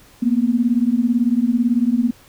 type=beating tone pair; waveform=sine; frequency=230.1 / 248.1 Hz; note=A#3 / B3; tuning=-22 / +8 cents; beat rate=18 Hz; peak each=-17 dBFS; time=0.22-2.11 s; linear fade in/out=10 ms; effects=pink hiss -49 dBFS RMS until 2.28 s